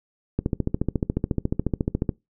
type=click train; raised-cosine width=3 ms; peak=-9 dBFS; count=25; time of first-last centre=0.39-2.092 s; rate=14.1 Hz; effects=noise-tail reverb RT60 0.2 s tail -22 dB re dry